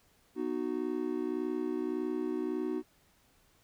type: chord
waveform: triangle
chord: B major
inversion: none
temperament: just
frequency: 246.9 / 308.7 / 370.4 Hz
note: B3 / D#4 / F#4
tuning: 0 / -14 / +2 cents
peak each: -36 / -33 / -33 dBFS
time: 0.35-2.83 s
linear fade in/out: 50 ms
effects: pink hiss -67 dBFS RMS until 3.63 s